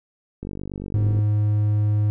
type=click train; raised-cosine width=3 ms; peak=-19 dBFS; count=38; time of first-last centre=0.43-1.19 s; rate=48.7 Hz
type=tone; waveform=triangle; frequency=105 Hz; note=G#2; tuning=19 cents sharp; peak=-15 dBFS; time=0.94-2.1 s; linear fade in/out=0 ms
effects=none